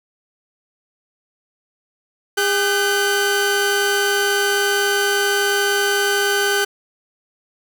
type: tone pair together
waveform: sawtooth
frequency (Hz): 403.9 / 1524.9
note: G#4 / G6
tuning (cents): -48 / -48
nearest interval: octave + major seventh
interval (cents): 2300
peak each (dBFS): -15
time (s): 2.37-6.65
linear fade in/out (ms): 10
effects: none